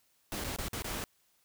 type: noise with dropouts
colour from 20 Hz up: pink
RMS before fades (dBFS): -37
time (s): 0.32-1.04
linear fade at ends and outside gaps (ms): 0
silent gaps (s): 0.44-0.445 / 0.562-0.586 / 0.683-0.732 / 0.822-0.844
effects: white hiss -71 dBFS RMS until 1.44 s